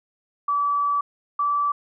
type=tone pair in turn; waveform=sine; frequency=1151 / 1158.3 Hz; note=D6 / D6; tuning=-35 / -24 cents; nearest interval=unison; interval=11 cents; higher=second; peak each=-19 dBFS; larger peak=neither; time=0.48-1.01 / 1.39-1.72 s; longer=first; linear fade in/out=5 ms; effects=none